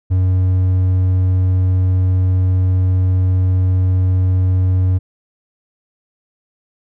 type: tone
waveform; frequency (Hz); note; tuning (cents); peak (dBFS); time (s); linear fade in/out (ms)
triangle; 92.5; F#2; 0; -9; 0.1-4.99; 20
effects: none